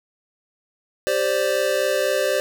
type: chord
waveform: square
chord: G suspended fourth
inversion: none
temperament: equal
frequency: 392 / 523.3 / 587.3 Hz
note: G4 / C5 / D5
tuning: 0 / 0 / 0 cents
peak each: -27 / -23 / -23 dBFS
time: 1.07-2.4 s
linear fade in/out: 0 ms
effects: none